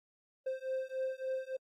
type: beating tone pair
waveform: triangle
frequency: 522 / 525.5 Hz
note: C5 / C5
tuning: -4 / +7 cents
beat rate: 3.5 Hz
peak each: -36 / -36 dBFS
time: 0.46-1.57 s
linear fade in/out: 10 ms
effects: AAC 48 kbps